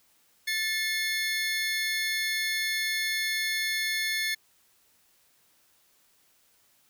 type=tone pair together; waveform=25% pulse; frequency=1760 / 2162 Hz; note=A6 / C#7; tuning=0 / -44 cents; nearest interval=major third; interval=356 cents; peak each=-26 dBFS; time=0.47-4.35 s; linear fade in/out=10 ms; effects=white hiss -65 dBFS RMS until 6.89 s